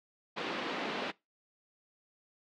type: band-pass noise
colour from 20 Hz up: pink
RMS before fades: -37 dBFS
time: 0.36-1.12 s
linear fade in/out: 20 ms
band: 220 to 3800 Hz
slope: 24 dB/octave
effects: noise-tail reverb RT60 0.2 s tail -21 dB re dry